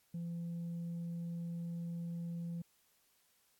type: tone with tanh clipping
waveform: sine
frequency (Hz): 170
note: F3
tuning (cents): -46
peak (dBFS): -39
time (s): 0.14-2.62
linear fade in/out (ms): 5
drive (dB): 1
effects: white hiss -73 dBFS RMS until 3.59 s + AAC 64 kbps